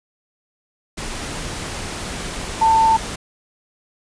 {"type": "tone in noise", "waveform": "sine", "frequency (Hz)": 893, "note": "A5", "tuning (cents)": 25, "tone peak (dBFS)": -11, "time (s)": [2.61, 2.97], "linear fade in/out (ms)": 10, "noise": "pink", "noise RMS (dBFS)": -28, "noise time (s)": [0.97, 3.16], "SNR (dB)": 14, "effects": ["resampled to 22050 Hz"]}